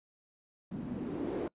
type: noise with low-pass filter sweep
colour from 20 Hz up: blue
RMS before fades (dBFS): -37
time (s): 0.71-1.48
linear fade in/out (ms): 5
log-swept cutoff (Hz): 200 to 390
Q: 3.3
effects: noise-tail reverb RT60 0.1 s tail -23 dB re dry + resampled to 8000 Hz